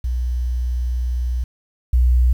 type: tone pair in turn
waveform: sine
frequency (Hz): 61.2 / 61.59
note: B1 / B1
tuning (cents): -15 / -4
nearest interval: unison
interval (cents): 11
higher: second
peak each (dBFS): -18 / -10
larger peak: second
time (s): 0.04-1.44 / 1.93-2.33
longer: first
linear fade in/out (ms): 5
effects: tanh soft clip ceiling -7 dBFS + 8-bit